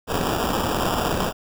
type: noise with sample-and-hold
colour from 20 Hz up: violet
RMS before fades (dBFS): -23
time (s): 0.07-1.33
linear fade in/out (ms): 50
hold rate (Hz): 2100
effects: none